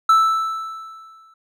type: tone with exponential decay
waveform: triangle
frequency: 1318.5 Hz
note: E6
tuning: in tune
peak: -7 dBFS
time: 0.09-1.34 s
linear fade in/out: 5 ms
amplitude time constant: 270 ms
effects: none